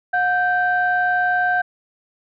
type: tone pair together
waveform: sine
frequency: 723.3 / 1563 Hz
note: F#5 / G6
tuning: -39 / -6 cents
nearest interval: octave + minor second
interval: 1333 cents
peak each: -18 dBFS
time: 0.13-1.62 s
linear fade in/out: 10 ms
effects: tanh soft clip ceiling -8 dBFS